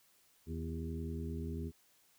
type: harmonic tone with a mistuned harmonic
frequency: 81 Hz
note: E2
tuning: 30 cents flat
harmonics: 1 / 2 / 3 / 4 / 5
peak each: -40 / -44 / -44 / -49 / -48 dBFS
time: 0.46-1.72 s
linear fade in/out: 50 ms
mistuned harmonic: 4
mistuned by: +57 cents
effects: white hiss -69 dBFS RMS until 2.18 s